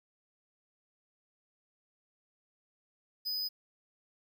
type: tone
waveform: square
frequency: 4997 Hz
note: D#8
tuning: 7 cents sharp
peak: -33 dBFS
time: 3.25-3.49 s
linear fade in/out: 20 ms
effects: 11-bit